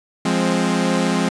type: chord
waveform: sawtooth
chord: F minor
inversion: none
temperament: equal with one note detuned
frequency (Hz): 174.61 / 207.7 / 263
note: F3 / Ab3 / C4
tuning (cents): 0 / 0 / +9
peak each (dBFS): -17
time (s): 0.25-1.29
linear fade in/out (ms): 5
effects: resampled to 22050 Hz